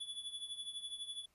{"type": "tone with tremolo", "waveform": "square", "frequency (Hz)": 3429, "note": "A7", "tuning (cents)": -45, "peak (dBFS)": -40, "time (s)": [0, 1.26], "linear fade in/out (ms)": 10, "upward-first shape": "triangle", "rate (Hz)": 12, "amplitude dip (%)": 80, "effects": ["pink hiss -75 dBFS RMS until 1.34 s", "resampled to 32000 Hz"]}